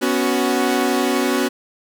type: chord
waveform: sawtooth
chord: B suspended second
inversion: none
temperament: equal with one note detuned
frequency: 246.9 / 278.9 / 370 Hz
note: B3 / C#4 / F#4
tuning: 0 / +11 / 0 cents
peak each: -17 dBFS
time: 0.01-1.49 s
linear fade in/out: 20 ms
effects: none